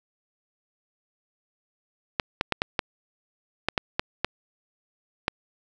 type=clicks; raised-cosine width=0.3 ms; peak=-6 dBFS; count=10; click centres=2.198 / 2.411 / 2.523 / 2.619 / 2.792 / 3.686 / 3.778 / 3.995 / 4.246 / 5.281 s; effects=none

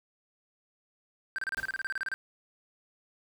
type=tone bursts; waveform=triangle; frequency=1568 Hz; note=G6; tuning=in tune; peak=-28 dBFS; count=15; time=1.36-2.14 s; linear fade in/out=0 ms; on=24 ms; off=30 ms
type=noise with exponential decay; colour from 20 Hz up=pink; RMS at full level=-41 dBFS; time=1.57-1.83 s; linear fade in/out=0 ms; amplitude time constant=56 ms
effects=none

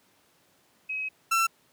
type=tone pair in turn; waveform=sine / 30% pulse; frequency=2547 / 1343.4 Hz; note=D#7 / E6; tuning=+40 / +32 cents; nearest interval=major seventh; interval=1108 cents; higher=first; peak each=-29 / -19 dBFS; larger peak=second; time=0.89-1.09 / 1.31-1.47 s; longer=first; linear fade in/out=10 ms; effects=pink hiss -64 dBFS RMS until 1.72 s + high-pass 150 Hz 12 dB/octave

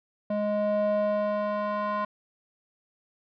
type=tone with band-pass filter sweep; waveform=square; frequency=208.2 Hz; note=G#3; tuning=5 cents sharp; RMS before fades=-27 dBFS; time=0.3-2.05 s; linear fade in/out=5 ms; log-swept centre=490 to 1000 Hz; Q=3; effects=resampled to 11025 Hz

